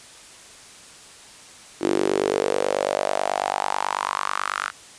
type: tone with high-pass filter sweep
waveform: sawtooth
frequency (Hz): 49.13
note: G1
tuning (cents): +5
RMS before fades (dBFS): -24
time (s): 1.8-4.72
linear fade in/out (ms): 50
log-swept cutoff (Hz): 330 to 1400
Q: 4.6
effects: white hiss -45 dBFS RMS until 4.98 s + resampled to 22050 Hz